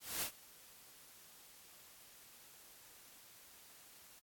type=noise with ADSR envelope; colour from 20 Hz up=white; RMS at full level=-38 dBFS; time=0-4.2 s; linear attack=220 ms; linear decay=89 ms; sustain=-22 dB; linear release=15 ms; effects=AAC 64 kbps